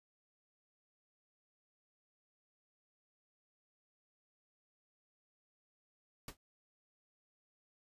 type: noise with exponential decay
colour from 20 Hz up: pink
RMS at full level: -41 dBFS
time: 6.28-6.37 s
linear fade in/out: 2 ms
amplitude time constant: 19 ms
effects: resampled to 32000 Hz